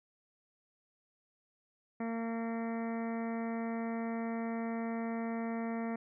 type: harmonic tone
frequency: 228.8 Hz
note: A#3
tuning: 32 cents flat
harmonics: 1 / 2 / 3 / 4 / 5 / 6 / 7 / 8 / 9 / 10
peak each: -35 / -43 / -43 / -49 / -52 / -52 / -62 / -51 / -54 / -57 dBFS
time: 2-5.96 s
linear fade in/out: 5 ms
effects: none